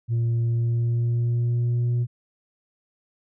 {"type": "tone with pitch glide", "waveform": "sine", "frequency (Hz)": [116.6, 120.64], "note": ["A#2", "B2"], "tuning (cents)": [1, -40], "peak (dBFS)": -17, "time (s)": [0.08, 2.07], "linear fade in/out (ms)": 50, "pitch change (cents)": 59, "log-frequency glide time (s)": [0.46, 1.95], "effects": ["tanh soft clip ceiling -19 dBFS"]}